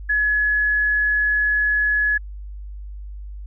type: tone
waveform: sine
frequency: 1696 Hz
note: G#6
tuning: 36 cents sharp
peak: -16 dBFS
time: 0.09-2.18 s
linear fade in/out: 10 ms
effects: added 50 Hz sine -31 dBFS peak until 3.46 s